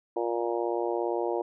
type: harmonic tone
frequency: 117.6 Hz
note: A#2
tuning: 16 cents sharp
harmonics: 3 / 4 / 5 / 6 / 7 / 8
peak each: -30 / -32 / -34 / -36 / -37 / -38 dBFS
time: 0.16-1.42 s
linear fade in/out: 5 ms
effects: none